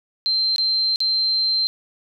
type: tone with dropouts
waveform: sine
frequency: 4130 Hz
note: C8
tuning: 23 cents flat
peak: -17 dBFS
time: 0.26-1.67 s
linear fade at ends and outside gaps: 0 ms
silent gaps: 0.561-0.582 / 0.959-1.004 s
effects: none